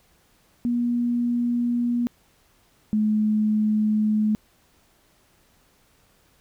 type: tone pair in turn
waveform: sine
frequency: 240 / 213.8 Hz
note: B3 / A3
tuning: -49 / -49 cents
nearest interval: major second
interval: 200 cents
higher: first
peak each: -20 / -18 dBFS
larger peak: second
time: 0.65-2.07 / 2.93-4.35 s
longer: neither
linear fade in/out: 0 ms
effects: pink hiss -61 dBFS RMS until 6.4 s